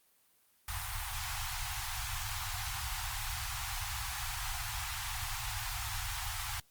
pink band-stop noise, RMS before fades -38 dBFS, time 0.68-6.6 s, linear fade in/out 2 ms, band 120 to 730 Hz, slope 96 dB/octave, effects white hiss -69 dBFS RMS until 6.7 s + Opus 32 kbps

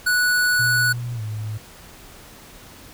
square tone, 1474 Hz, F#6, 7 cents flat, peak -17 dBFS, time 0.06-0.93 s, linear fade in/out 10 ms
sine tone with pitch glide, 120.7 to 107.53 Hz, B2 to A2, -39 to -39 cents, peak -25 dBFS, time 0.59-1.58 s, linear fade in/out 10 ms, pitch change -200 cents, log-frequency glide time 1.14-1.22 s
effects pink hiss -44 dBFS RMS until 2.93 s

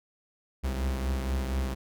45% pulse beating tone pair, 65.5 / 69.7 Hz, C2 / C#2, +2 / +10 cents, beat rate 4.2 Hz, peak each -28 / -36 dBFS, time 0.63-1.75 s, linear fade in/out 20 ms, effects none

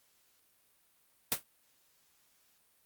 white noise with exponential decay, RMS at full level -25 dBFS, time 1.32-1.43 s, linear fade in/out 0 ms, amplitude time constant 22 ms, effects white hiss -70 dBFS RMS until 2.85 s + Opus 48 kbps

